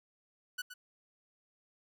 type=tone with echo; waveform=sawtooth; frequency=1483 Hz; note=F#6; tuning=4 cents sharp; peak=-32 dBFS; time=0.58-0.62 s; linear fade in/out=10 ms; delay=120 ms; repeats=1; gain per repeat=-10 dB; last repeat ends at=0.74 s; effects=none